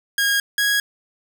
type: tone pair in turn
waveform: sawtooth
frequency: 1633 / 1654.8 Hz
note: G#6 / G#6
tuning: -30 / -7 cents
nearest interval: unison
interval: 23 cents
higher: second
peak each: -13 dBFS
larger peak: neither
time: 0.18-0.4 / 0.58-0.8 s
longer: neither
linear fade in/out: 2 ms
effects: none